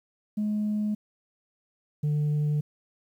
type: tone pair in turn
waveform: sine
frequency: 210.8 / 149.06 Hz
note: G#3 / D3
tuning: +26 / +26 cents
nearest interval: tritone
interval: 600 cents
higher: first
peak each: -23 / -20 dBFS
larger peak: second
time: 0.37-0.95 / 2.03-2.61 s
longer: neither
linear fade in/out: 10 ms
effects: tanh soft clip ceiling -22 dBFS + 10-bit